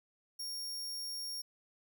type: tone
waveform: sawtooth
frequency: 5550 Hz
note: F8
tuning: 12 cents flat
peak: -36 dBFS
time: 0.39-1.42 s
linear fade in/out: 10 ms
effects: none